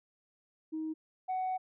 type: tone pair in turn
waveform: sine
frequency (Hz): 315.3 / 746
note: D#4 / F#5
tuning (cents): +23 / +14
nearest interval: octave + minor third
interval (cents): 1491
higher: second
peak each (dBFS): -33 / -29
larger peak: second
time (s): 0.72-0.94 / 1.28-1.58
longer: second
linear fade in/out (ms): 20
effects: tanh soft clip ceiling -29 dBFS